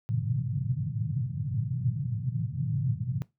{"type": "band-pass noise", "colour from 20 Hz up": "pink", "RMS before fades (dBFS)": -30, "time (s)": [0.09, 3.22], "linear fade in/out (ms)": 0, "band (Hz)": [110, 150], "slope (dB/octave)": 48, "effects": ["noise-tail reverb RT60 0.2 s tail -19 dB re dry"]}